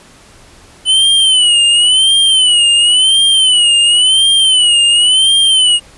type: tone with vibrato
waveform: square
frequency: 3000 Hz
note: F#7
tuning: 23 cents sharp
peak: -7 dBFS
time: 0.85-5.8 s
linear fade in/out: 50 ms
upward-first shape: sine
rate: 0.94 Hz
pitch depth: 110 cents each way
effects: pink hiss -41 dBFS RMS until 5.97 s + resampled to 24000 Hz